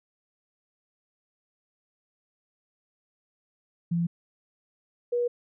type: tone pair in turn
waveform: sine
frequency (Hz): 170.2 / 482.5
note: F3 / B4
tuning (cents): -44 / -40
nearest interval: octave + tritone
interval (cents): 1804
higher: second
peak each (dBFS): -23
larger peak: neither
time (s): 3.91-4.07 / 5.12-5.28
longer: neither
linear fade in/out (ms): 10
effects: none